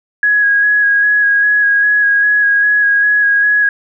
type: tone with vibrato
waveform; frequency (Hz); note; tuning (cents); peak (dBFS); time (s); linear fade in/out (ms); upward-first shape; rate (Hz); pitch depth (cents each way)
sine; 1661.2; G#6; 0; -8; 0.23-3.69; 2; square; 2.5; 16
effects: none